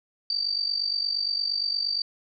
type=tone with amplitude modulation; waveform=sine; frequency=4634 Hz; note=D8; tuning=24 cents flat; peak=-21 dBFS; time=0.3-2.02 s; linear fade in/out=2 ms; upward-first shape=sine; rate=48.6 Hz; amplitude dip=75%; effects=none